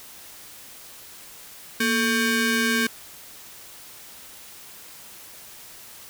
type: ring-modulated tone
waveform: sawtooth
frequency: 674 Hz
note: E5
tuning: 38 cents sharp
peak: -13 dBFS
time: 1.8-2.87 s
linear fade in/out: 5 ms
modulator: 909 Hz
effects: white hiss -44 dBFS RMS until 6.09 s